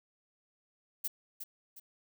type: noise with echo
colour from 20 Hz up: violet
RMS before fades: -34 dBFS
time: 1.04-1.08 s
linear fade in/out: 10 ms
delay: 360 ms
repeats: 2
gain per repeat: -8 dB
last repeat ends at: 1.8 s
effects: none